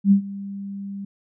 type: tone with ADSR envelope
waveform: sine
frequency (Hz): 198.4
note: G3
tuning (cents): +21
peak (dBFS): -9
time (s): 0.04-1.05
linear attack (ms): 73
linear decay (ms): 97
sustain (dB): -20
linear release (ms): 6
effects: none